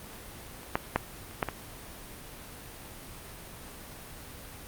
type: clicks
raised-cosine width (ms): 0.5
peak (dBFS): -30 / -10 / -8 / -29 / -10 / -16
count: 6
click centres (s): 0.632 / 0.755 / 0.96 / 1.311 / 1.428 / 1.487
effects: pink hiss -45 dBFS RMS until 4.67 s + Opus 32 kbps